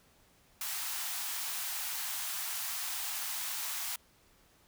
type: high-pass noise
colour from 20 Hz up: white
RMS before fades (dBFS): -37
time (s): 0.61-3.96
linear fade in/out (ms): 2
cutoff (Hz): 720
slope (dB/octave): 48
effects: pink hiss -65 dBFS RMS until 4.67 s